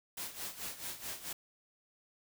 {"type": "noise with tremolo", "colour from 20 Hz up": "white", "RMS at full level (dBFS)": -40, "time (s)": [0.17, 1.33], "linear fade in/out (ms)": 5, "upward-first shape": "sine", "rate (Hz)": 4.6, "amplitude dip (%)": 75, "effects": []}